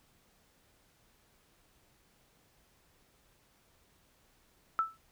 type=tone with exponential decay; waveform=sine; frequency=1318.5 Hz; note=E6; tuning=in tune; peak=-23 dBFS; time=4.79-4.97 s; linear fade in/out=0 ms; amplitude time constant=38 ms; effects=pink hiss -68 dBFS RMS until 5.11 s